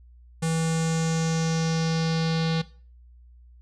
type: tone with low-pass filter sweep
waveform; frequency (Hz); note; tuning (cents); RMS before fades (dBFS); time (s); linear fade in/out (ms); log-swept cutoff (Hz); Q
square; 162.6; E3; -23; -25; 0.42-2.62; 10; 8700 to 4100; 3.2
effects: noise-tail reverb RT60 0.4 s tail -18 dB re dry + added 60 Hz sine -48 dBFS peak until 3.61 s